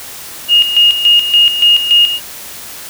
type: tone with tremolo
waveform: sine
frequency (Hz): 2853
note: F7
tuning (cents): +36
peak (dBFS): -4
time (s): 0.48-2.2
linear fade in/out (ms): 50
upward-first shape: square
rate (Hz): 3.5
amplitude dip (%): 65
effects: white hiss -29 dBFS RMS until 2.89 s